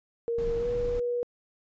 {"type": "tone with pitch glide", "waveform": "sine", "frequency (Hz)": [466.8, 483.5], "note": ["A#4", "B4"], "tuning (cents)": [2, -37], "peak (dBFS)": -26, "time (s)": [0.28, 1.23], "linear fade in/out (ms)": 0, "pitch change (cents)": 61, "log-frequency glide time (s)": [0.59, 0.67]}
{"type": "noise", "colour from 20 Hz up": "brown", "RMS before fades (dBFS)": -36, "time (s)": [0.38, 1], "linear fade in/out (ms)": 5}
{"effects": ["resampled to 16000 Hz"]}